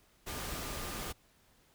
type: tone in noise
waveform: sine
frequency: 1204 Hz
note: D6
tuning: 43 cents sharp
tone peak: -51 dBFS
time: 0.26-1.13 s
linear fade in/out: 20 ms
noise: pink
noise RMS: -40 dBFS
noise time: 0.26-1.13 s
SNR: -14 dB
effects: pink hiss -67 dBFS RMS until 1.74 s